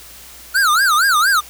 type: tone with vibrato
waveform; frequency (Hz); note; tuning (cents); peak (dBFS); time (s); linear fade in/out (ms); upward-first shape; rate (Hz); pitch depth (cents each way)
square; 1396; F6; -1; -12; 0.54-1.41; 20; sine; 4.3; 270
effects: added 60 Hz sine -47 dBFS peak until 1.49 s + white hiss -39 dBFS RMS until 1.49 s